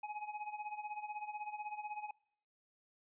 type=tone with tremolo; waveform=square; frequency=841 Hz; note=G#5; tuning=22 cents sharp; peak=-39 dBFS; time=0.03-2.11 s; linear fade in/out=5 ms; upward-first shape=sine; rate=16 Hz; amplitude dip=75%; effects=noise-tail reverb RT60 0.7 s tail -26 dB re dry + resampled to 8000 Hz